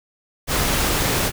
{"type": "noise", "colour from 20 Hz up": "pink", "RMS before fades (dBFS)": -20, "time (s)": [0.47, 1.32], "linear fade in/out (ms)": 50, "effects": []}